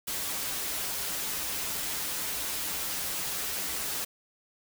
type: noise with comb filter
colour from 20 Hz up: white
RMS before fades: -33 dBFS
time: 0.07-4.05 s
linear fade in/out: 10 ms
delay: 8.4 ms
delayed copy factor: -0.6
effects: none